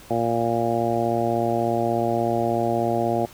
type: harmonic tone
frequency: 116.54 Hz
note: A#2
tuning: in tune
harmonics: 1 / 2 / 3 / 4 / 5 / 6 / 7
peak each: -30 / -28 / -26 / -30 / -27 / -25 / -30 dBFS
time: 0.1-3.26 s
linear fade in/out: 10 ms
effects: pink hiss -46 dBFS RMS until 3.33 s